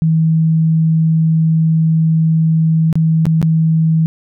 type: tone with dropouts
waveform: sine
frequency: 160.8 Hz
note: E3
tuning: 43 cents flat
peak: -9 dBFS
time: 0.02-4.06 s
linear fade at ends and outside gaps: 0 ms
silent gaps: 2.928-2.955 / 3.255-3.266 / 3.416-3.427 s
effects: none

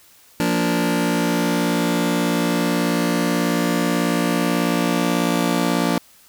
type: chord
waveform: sawtooth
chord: Bb major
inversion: second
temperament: just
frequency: 174.81 / 233.1 / 291.4 Hz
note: F3 / Bb3 / D4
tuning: +2 / 0 / -13 cents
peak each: -18 dBFS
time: 0.4-5.98 s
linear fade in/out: 0 ms
effects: white hiss -51 dBFS RMS until 6.28 s

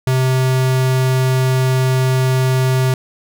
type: tone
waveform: square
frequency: 129.9 Hz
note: C3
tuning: 12 cents flat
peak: -13 dBFS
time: 0.07-2.94 s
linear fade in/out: 2 ms
effects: none

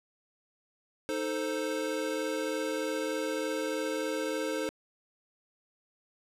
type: chord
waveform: square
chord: A diminished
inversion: second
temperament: equal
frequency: 311.1 / 440 / 523.3 Hz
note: Eb4 / A4 / C5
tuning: 0 / 0 / 0 cents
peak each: -36 / -36 / -35 dBFS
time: 1.09-4.69 s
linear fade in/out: 0 ms
effects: low-pass 12000 Hz 12 dB/octave

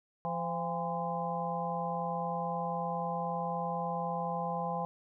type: harmonic tone with a mistuned harmonic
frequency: 171.4 Hz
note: F3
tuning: 32 cents flat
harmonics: 1 / 3 / 4 / 5 / 6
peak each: -38 / -39 / -40 / -36 / -39 dBFS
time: 0.25-4.85 s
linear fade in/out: 0 ms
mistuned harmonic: 5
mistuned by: -86 cents
effects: none

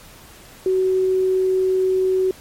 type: tone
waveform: sine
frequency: 375.1 Hz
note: F#4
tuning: 24 cents sharp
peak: -15 dBFS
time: 0.66-2.31 s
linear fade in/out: 2 ms
effects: pink hiss -44 dBFS RMS until 2.4 s + MP3 64 kbps

